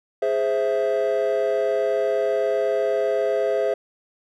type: chord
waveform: triangle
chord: Ab augmented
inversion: none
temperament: equal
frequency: 415.3 / 523.3 / 659.3 Hz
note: Ab4 / C5 / E5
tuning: 0 / 0 / 0 cents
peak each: -21 dBFS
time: 0.22-3.74 s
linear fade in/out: 5 ms
effects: tanh soft clip ceiling -11 dBFS